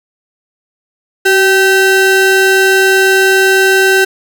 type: ring-modulated tone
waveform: square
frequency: 582 Hz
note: D5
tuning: 16 cents flat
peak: -4 dBFS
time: 1.25-4.05 s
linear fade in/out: 10 ms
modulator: 963 Hz
effects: none